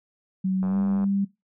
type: tone with pitch glide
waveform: sine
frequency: 188.4 to 197.77 Hz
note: F#3 to G3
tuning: +32 to +16 cents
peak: -21 dBFS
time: 0.44-1.25 s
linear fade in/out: 10 ms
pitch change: +84 cents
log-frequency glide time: 0.68-0.77 s
type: click train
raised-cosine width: 1 ms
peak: -24 dBFS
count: 40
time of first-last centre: 0.63-1.041 s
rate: 94.9 Hz
effects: noise-tail reverb RT60 0.2 s tail -19 dB re dry